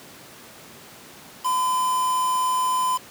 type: tone with quantisation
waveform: triangle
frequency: 1017 Hz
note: C6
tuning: 50 cents flat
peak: -18 dBFS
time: 1.44-2.98 s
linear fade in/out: 20 ms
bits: 5
effects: pink hiss -44 dBFS RMS until 3.1 s + high-pass 150 Hz 12 dB/octave